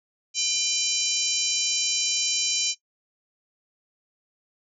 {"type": "harmonic tone with a mistuned harmonic", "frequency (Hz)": 798, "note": "G5", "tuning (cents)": 31, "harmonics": [3, 4, 5, 6, 7, 8, 9], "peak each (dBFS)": [-34, -32, -31, -32, -28, -28, -30], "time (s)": [0.34, 2.75], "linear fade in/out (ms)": 50, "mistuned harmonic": 4, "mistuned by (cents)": -77, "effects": ["noise-tail reverb RT60 0.1 s tail -18 dB re dry"]}